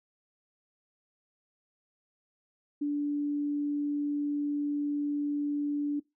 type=tone; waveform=sine; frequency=290.8 Hz; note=D4; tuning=17 cents flat; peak=-27 dBFS; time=2.81-6 s; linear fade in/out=10 ms; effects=noise-tail reverb RT60 0.2 s tail -22 dB re dry